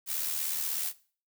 blue noise with amplitude modulation, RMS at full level -30 dBFS, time 0.06-0.93 s, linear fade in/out 50 ms, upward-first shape sine, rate 76.5 Hz, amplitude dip 50%, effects noise-tail reverb RT60 0.4 s tail -18 dB re dry

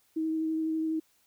sine tone with vibrato, 318.4 Hz, D#4, 40 cents sharp, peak -27 dBFS, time 0.16-1 s, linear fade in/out 10 ms, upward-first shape triangle, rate 12 Hz, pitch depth 15 cents each way, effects white hiss -68 dBFS RMS until 1.26 s

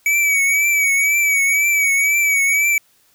square tone with vibrato, 2275 Hz, C#7, 44 cents sharp, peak -14 dBFS, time 0.06-2.78 s, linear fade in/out 2 ms, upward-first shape triangle, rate 2 Hz, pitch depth 62 cents each way, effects white hiss -57 dBFS RMS until 3.14 s

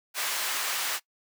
pink high-pass noise, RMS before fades -30 dBFS, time 0.14-1 s, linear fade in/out 50 ms, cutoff 1100 Hz, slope 12 dB/octave, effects noise-tail reverb RT60 0.1 s tail -21 dB re dry

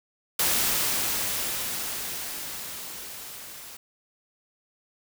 white noise with level ramp, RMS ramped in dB -23 to -43 dBFS, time 0.39-3.77 s, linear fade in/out 5 ms, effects none

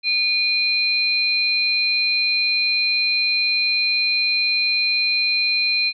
sine tone pair together, 2441 / 4112 Hz, D#7 / C8, -34 / -31 cents, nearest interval major sixth, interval 903 cents, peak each -19 dBFS, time 0.03-5.93 s, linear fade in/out 50 ms, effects MP3 96 kbps

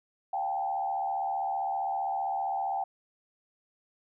sine tone with frequency modulation, 784 Hz, G5, in tune, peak -28 dBFS, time 0.33-2.84 s, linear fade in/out 5 ms, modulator 75.3 Hz, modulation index 0.93, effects none

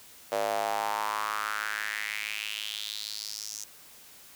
square tone with high-pass filter sweep, 53.1 Hz, G#1, 39 cents sharp, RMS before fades -33 dBFS, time 0.32-3.64 s, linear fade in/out 0 ms, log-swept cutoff 570 to 6300 Hz, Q 4.2, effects white hiss -52 dBFS RMS until 4.35 s

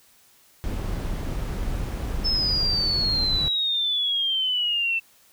brown noise, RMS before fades -28 dBFS, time 0.64-3.48 s, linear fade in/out 0 ms
sine exponential sweep, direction down, 5270 to 2666 Hz, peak -21 dBFS, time 2.24-5 s, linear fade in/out 20 ms
effects white hiss -57 dBFS RMS until 5.32 s

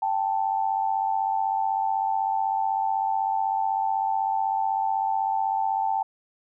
sine tone pair together, 784 / 880 Hz, G5 / A5, 0 / 0 cents, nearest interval major second, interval 200 cents, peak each -25 dBFS, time 0.02-6.03 s, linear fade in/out 5 ms, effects none

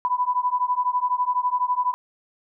sine beating tone pair, 987.8 / 999.8 Hz, B5 / B5, 0 / +21 cents, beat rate 12 Hz, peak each -23 dBFS, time 0.05-1.94 s, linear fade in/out 0 ms, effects none

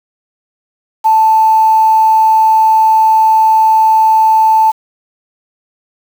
sine tone with quantisation, 880 Hz, A5, in tune, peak -5 dBFS, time 1.04-4.72 s, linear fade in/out 20 ms, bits 5, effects none

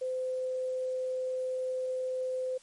sine tone, 513 Hz, C5, 34 cents flat, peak -30 dBFS, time 0.01-2.58 s, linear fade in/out 10 ms, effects white hiss -59 dBFS RMS until 2.62 s + MP3 48 kbps

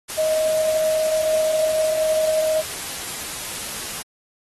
sine tone in noise, 628 Hz, D#5, 16 cents sharp, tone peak -17 dBFS, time 0.17-2.62 s, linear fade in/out 20 ms, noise white, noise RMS -30 dBFS, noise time 0.08-4.03 s, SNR +10 dB, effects AAC 32 kbps

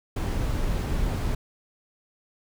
brown noise, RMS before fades -26 dBFS, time 0.16-1.35 s, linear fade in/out 5 ms, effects none

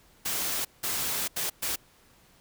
white noise bursts at uneven times, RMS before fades -30 dBFS, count 4, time 0.25-0.65 / 0.83-1.28 / 1.36-1.5 / 1.62-1.76 s, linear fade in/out 10 ms, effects pink hiss -60 dBFS RMS until 2.4 s

